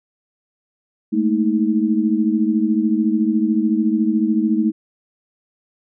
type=tone cluster; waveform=sine; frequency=213.2 / 227 / 317.4 Hz; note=G#3 / A#3 / D#4; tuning=+46 / -46 / +35 cents; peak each=-19 dBFS; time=1.12-4.72 s; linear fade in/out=20 ms; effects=none